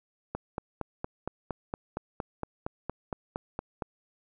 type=click train; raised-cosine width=1 ms; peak=-18 dBFS; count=16; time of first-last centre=0.35-3.822 s; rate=4.32 Hz; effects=none